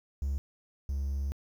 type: tone pair in turn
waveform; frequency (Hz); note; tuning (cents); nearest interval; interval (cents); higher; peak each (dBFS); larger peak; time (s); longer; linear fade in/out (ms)
triangle; 69.3 / 69.3; C#2 / C#2; 0 / 0; unison; 0; neither; -26 / -27; first; 0.22-0.38 / 0.89-1.32; second; 0
effects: tanh soft clip ceiling -22 dBFS + 10-bit